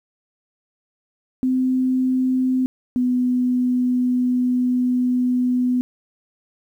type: tone pair in turn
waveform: sine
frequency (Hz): 257.4 / 249.6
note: C4 / B3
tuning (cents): -28 / +19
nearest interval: minor second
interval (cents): 53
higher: first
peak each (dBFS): -16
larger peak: neither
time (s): 1.43-2.66 / 2.96-5.81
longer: second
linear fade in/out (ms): 0
effects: 9-bit